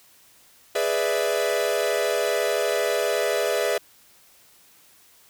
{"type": "chord", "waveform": "45% pulse", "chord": "E dominant seventh", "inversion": "first", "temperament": "equal", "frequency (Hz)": [415.3, 493.9, 587.3, 659.3], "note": ["G#4", "B4", "D5", "E5"], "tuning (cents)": [0, 0, 0, 0], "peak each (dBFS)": -27, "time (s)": [0.75, 3.78], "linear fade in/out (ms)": 5, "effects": ["white hiss -55 dBFS RMS until 5.29 s"]}